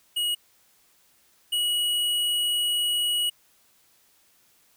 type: tone pair in turn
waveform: square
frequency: 2900 / 2914 Hz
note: F#7 / F#7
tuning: -35 / -27 cents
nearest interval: unison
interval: 8 cents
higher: second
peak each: -24 / -23 dBFS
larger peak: second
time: 0.16-0.35 / 1.52-3.3 s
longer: second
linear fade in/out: 10 ms
effects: white hiss -62 dBFS RMS until 4.76 s